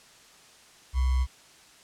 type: tone with sample-and-hold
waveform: sine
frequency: 64.2 Hz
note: C2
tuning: 32 cents flat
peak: -21 dBFS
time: 0.93-1.27 s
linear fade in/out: 50 ms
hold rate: 1050 Hz
effects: white hiss -54 dBFS RMS until 1.83 s + low-pass 8000 Hz 12 dB/octave